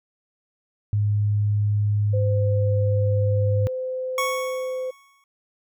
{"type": "tone with pitch glide", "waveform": "sine", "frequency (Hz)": [103.83, 102.22], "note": ["G#2", "G#2"], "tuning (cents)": [0, -27], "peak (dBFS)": -18, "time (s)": [0.93, 3.67], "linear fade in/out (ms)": 0, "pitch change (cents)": -27, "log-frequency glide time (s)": [2.09, 2.51]}
{"type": "tone", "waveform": "sine", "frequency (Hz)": 514, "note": "C5", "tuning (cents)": -31, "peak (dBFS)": -25, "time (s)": [2.13, 4.91], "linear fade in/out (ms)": 10}
{"type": "tone with exponential decay", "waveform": "25% pulse", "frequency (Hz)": 1108.7, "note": "C#6", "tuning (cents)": 0, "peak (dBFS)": -17, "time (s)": [4.18, 5.24], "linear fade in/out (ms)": 2, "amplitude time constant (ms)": 230}
{"effects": []}